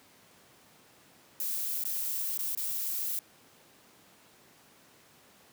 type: noise with dropouts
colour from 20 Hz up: violet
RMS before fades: -33 dBFS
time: 1.4-3.19 s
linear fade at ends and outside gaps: 1 ms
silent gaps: 1.839-1.852 / 2.376-2.39 / 2.55-2.574 s
effects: pink hiss -59 dBFS RMS until 5.52 s + high-pass 150 Hz 12 dB/octave